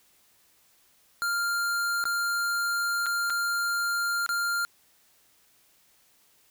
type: tone with dropouts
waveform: square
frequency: 1396.9 Hz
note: F6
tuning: in tune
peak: -26 dBFS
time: 1.22-4.65 s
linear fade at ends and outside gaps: 0 ms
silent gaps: 2.04-2.054 / 3.06-3.065 / 3.299-3.303 / 4.263-4.291 s
effects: white hiss -63 dBFS RMS until 6.5 s